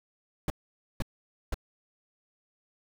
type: noise bursts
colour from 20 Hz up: brown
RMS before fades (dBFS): -28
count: 3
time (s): 0.48-1.543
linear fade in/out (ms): 2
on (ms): 21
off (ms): 500
effects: none